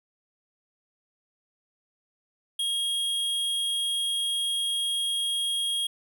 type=tone; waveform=square; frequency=3266 Hz; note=G#7; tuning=30 cents flat; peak=-26 dBFS; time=2.59-5.87 s; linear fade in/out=5 ms; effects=none